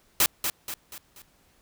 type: noise with echo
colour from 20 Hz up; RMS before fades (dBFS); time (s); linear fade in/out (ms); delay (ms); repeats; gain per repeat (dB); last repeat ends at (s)
white; -20; 0.2-0.26; 2; 240; 4; -7; 1.22
effects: pink hiss -63 dBFS RMS until 1.61 s